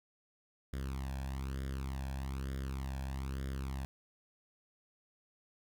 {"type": "tone with flanger", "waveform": "sawtooth", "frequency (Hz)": 66.9, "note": "C2", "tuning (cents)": 39, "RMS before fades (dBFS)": -39, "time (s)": [0.73, 3.85], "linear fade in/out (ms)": 0, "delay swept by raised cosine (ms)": [0.58, 1.21], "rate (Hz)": 1.1, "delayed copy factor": 0.75, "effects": []}